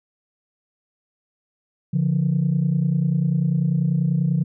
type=tone pair together; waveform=sine; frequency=142.3 / 172.46 Hz; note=C#3 / F3; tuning=+46 / -21 cents; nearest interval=minor third; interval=333 cents; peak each=-19 dBFS; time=1.93-4.44 s; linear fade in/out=10 ms; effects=tanh soft clip ceiling -12 dBFS